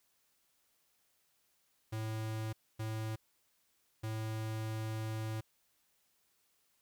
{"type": "tone bursts at uneven times", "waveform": "square", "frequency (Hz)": 110, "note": "A2", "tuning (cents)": 0, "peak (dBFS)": -37, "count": 3, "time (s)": [[1.92, 2.53], [2.79, 3.16], [4.03, 5.41]], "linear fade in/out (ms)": 10, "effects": ["white hiss -75 dBFS RMS until 6.81 s"]}